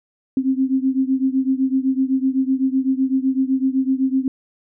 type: beating tone pair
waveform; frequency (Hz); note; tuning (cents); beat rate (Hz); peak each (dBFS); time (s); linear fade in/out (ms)
sine; 261.6 / 269.5; C4 / C#4; 0 / -49; 7.9; -18 / -20; 0.37-4.28; 2
effects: none